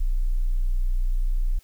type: tone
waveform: sine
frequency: 30.44 Hz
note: B0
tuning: 24 cents flat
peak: -19 dBFS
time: 0-1.59 s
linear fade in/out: 10 ms
effects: white hiss -59 dBFS RMS until 1.63 s